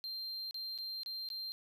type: tone with dropouts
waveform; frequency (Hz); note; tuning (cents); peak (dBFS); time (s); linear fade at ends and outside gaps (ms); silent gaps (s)
triangle; 4166; C8; -8; -38; 0.04-1.52; 0; 0.51-0.544 / 0.778-0.786 / 1.033-1.061 / 1.288-1.302
effects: none